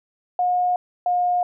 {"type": "tone pair in turn", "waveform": "sine", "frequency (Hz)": [720, 714.6], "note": ["F#5", "F5"], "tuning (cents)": [-47, 40], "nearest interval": "unison", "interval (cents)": 13, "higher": "first", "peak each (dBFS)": -17, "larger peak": "neither", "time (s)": [[0.39, 0.76], [1.06, 1.43]], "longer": "neither", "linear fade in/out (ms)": 2, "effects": []}